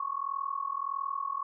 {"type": "tone with amplitude modulation", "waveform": "sine", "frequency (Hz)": 1105, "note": "C#6", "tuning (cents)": -6, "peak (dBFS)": -27, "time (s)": [0, 1.43], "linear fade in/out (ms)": 5, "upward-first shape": "sine", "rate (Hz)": 41.6, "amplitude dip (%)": 90, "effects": []}